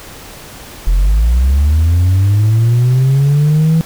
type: linear sweep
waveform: sine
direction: up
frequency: 40.83 to 164 Hz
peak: -5 dBFS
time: 0.87-3.81 s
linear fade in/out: 0 ms
effects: tanh soft clip ceiling -6 dBFS + pink hiss -33 dBFS RMS until 3.85 s